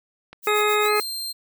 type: clicks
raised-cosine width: 0.3 ms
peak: -24 dBFS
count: 3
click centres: 0.33 / 0.605 / 0.857 s
type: noise with tremolo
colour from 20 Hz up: violet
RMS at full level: -32 dBFS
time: 0.42-1.09 s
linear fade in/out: 50 ms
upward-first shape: sine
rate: 7.5 Hz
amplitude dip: 100%
type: harmonic tone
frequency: 420.7 Hz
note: G#4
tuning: 22 cents sharp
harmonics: 1 / 2 / 3 / 4 / 5 / 6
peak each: -21 / -28 / -23 / -32 / -27 / -29 dBFS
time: 0.47-1 s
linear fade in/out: 2 ms
type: tone with pitch glide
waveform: sawtooth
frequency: 3736 to 4169 Hz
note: A#7 to C8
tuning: +3 to -7 cents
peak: -25 dBFS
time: 0.47-1.33 s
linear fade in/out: 20 ms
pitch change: +190 cents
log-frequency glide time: 0.83-0.92 s
effects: none